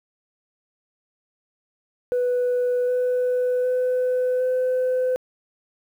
sine tone with pitch steps, 493.9 / 498.8 / 503.7 / 508.7 Hz, B4 / B4 / B4 / C5, 0 / +17 / +34 / -49 cents, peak -17 dBFS, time 2.12-5.16 s, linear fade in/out 0 ms, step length 760 ms, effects tanh soft clip ceiling -17 dBFS + 9-bit

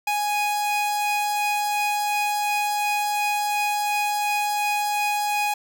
45% pulse tone pair together, 830.6 / 2489 Hz, G#5 / D#7, 0 / 0 cents, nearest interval octave + perfect fifth, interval 1900 cents, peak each -22 / -29 dBFS, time 0.07-5.54 s, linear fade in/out 5 ms, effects none

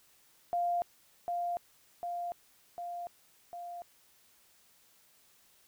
sine tone with echo, 698.5 Hz, F5, in tune, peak -28 dBFS, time 0.53-0.82 s, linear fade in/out 0 ms, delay 750 ms, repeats 4, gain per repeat -3 dB, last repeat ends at 3.82 s, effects white hiss -65 dBFS RMS until 5.67 s

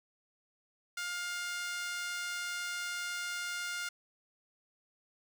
5% pulse tone with high-pass filter, 706 Hz, F5, 19 cents sharp, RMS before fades -38 dBFS, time 0.97-3.89 s, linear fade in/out 5 ms, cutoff 1500 Hz, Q 4.1, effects 12-bit

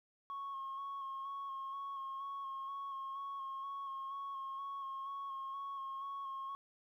sine tone with vibrato, 1093 Hz, C#6, 25 cents flat, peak -39 dBFS, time 0.3-6.55 s, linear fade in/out 0 ms, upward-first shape square, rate 2.1 Hz, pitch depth 21 cents each way, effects tanh soft clip ceiling -38 dBFS + 13-bit

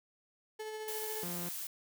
35% pulse tone with tremolo, 433.1 Hz, A4, 27 cents flat, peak -37 dBFS, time 0.59-1.24 s, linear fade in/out 10 ms, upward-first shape sine, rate 14 Hz, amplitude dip 30%
blue noise, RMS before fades -41 dBFS, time 0.88-1.67 s, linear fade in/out 2 ms
sawtooth tone, 174.61 Hz, F3, in tune, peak -36 dBFS, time 1.23-1.49 s, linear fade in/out 2 ms
effects none

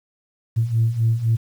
sine beating tone pair, 111.4 / 115.3 Hz, A2 / A#2, +22 / -19 cents, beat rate 3.9 Hz, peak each -21 / -17 dBFS, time 0.56-1.37 s, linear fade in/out 20 ms, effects tanh soft clip ceiling -10 dBFS + 8-bit

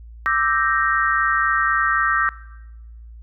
sine chord, E half-diminished seventh, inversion third, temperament equal, 1174.7 / 1318.5 / 1568 / 1864.7 Hz, D6 / E6 / G6 / Bb6, 0 / 0 / 0 / 0 cents, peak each -22 dBFS, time 0.26-2.29 s, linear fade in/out 0 ms, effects noise-tail reverb RT60 1.0 s tail -19 dB re dry + added 57 Hz sine -37 dBFS peak until 3.22 s

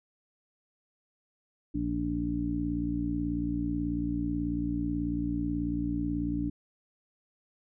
harmonic tone, 58.27 Hz, A#1, in tune, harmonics 1 / 2 / 3 / 4 / 5, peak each -36 / -39 / -37 / -39 / -30 dBFS, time 1.74-6.5 s, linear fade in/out 10 ms, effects none

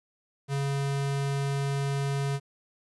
square tone, 139.3 Hz, C#3, 9 cents sharp, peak -27 dBFS, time 0.48-2.4 s, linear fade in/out 50 ms, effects resampled to 24000 Hz + 10-bit

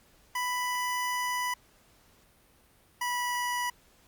25% pulse tone pair in turn, 991 / 978.5 Hz, B5 / B5, +6 / -16 cents, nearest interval unison, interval 22 cents, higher first, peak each -25 dBFS, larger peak neither, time 0.35-1.54 / 3.01-3.7 s, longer first, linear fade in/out 5 ms, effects pink hiss -62 dBFS RMS until 4.07 s + Opus 48 kbps

